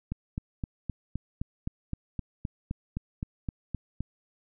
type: click train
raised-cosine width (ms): 5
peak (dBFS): -19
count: 16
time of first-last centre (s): 0.12-4.006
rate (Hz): 3.86
effects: none

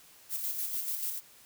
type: noise with tremolo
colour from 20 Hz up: violet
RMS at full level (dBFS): -33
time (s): 0.29-1.21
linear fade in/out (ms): 50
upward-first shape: square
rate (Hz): 6.8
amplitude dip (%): 40
effects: white hiss -57 dBFS RMS until 1.45 s

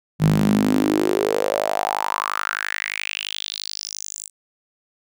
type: tone with high-pass filter sweep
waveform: sawtooth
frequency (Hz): 51.5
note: G#1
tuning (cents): -14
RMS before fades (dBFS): -22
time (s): 0.19-4.3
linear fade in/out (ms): 50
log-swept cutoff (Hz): 150 to 8200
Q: 5.7
effects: none

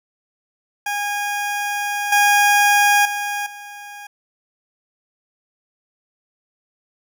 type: tone with level steps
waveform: 20% pulse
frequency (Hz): 819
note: G#5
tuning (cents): -24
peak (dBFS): -16 / -7 / -17 / -29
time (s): 0.86-4.07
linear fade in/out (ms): 5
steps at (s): 2.12 / 3.05 / 3.46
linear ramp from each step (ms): 5
effects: none

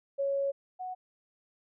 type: tone pair in turn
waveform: sine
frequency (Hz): 554.4 / 738.6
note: C#5 / F#5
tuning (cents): 0 / -3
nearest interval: perfect fourth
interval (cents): 497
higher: second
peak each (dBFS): -27 / -35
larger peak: first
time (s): 0.18-0.52 / 0.79-0.95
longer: first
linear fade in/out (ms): 20
effects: none

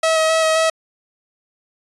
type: tone with vibrato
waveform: sawtooth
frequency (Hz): 641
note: E5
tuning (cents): -49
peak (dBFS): -10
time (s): 0.03-0.7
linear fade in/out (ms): 5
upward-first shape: square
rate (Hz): 3.8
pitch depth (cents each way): 12
effects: resampled to 24000 Hz

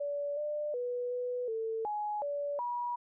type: tone with pitch steps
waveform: sine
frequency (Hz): 575 / 596 / 490.4 / 494.1 / 447.2 / 838 / 575 / 966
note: D5 / D5 / B4 / B4 / A4 / G#5 / D5 / B5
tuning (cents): -37 / +25 / -12 / +1 / +28 / +15 / -37 / -39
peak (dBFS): -32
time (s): 0-2.96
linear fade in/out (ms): 10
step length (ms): 370
effects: none

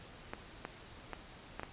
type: clicks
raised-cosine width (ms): 0.5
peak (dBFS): -24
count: 5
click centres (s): 0.335 / 0.651 / 1.133 / 1.596 / 1.633
effects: pink hiss -53 dBFS RMS until 1.72 s + resampled to 8000 Hz

